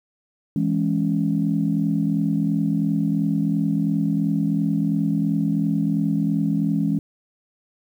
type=chord; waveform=sine; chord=C# minor; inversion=first; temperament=equal; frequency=164.81 / 207.7 / 277.2 Hz; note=E3 / G#3 / C#4; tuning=0 / 0 / 0 cents; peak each=-22 / -22 / -23 dBFS; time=0.56-6.99 s; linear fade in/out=2 ms; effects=tanh soft clip ceiling -9 dBFS + 9-bit